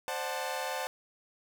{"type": "chord", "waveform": "sawtooth", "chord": "D dominant seventh", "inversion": "third", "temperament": "equal with one note detuned", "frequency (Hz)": [523.3, 597.9, 740, 880], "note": ["C5", "D5", "F#5", "A5"], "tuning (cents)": [0, 31, 0, 0], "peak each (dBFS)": [-34, -37, -35, -34], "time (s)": [0.08, 0.87], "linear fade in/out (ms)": 0, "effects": []}